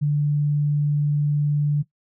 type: tone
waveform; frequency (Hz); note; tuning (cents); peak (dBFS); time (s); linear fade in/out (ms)
sine; 146.83; D3; 0; -17; 0.01-1.83; 20
effects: noise-tail reverb RT60 0.1 s tail -17 dB re dry